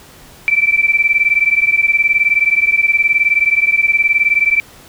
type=beating tone pair; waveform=sine; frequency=2322 / 2341 Hz; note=D7 / D7; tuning=-20 / -6 cents; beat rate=19 Hz; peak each=-13 dBFS; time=0.48-4.6 s; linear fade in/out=0 ms; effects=pink hiss -41 dBFS RMS until 4.88 s